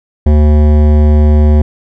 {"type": "tone with hard clipping", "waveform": "sine", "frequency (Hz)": 75, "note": "D2", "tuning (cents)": 37, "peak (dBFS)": -6, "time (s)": [0.26, 1.62], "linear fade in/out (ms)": 5, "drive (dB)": 15, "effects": []}